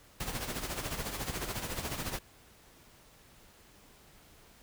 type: noise with tremolo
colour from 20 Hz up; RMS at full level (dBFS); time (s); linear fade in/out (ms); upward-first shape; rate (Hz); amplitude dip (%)
pink; -35; 0.2-2.19; 5; sine; 14; 60
effects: pink hiss -59 dBFS RMS until 4.62 s